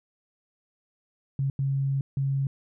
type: tone bursts at uneven times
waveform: sine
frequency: 136.9 Hz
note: C#3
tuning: 21 cents flat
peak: -23 dBFS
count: 3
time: 1.39-1.5 / 1.59-2.01 / 2.17-2.47 s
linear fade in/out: 2 ms
effects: none